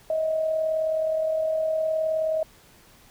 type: tone with amplitude modulation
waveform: sine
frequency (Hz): 634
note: D#5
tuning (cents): +32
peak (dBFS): -20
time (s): 0.1-2.43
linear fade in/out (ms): 2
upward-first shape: sine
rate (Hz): 39.3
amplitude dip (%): 40
effects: pink hiss -54 dBFS RMS until 3.1 s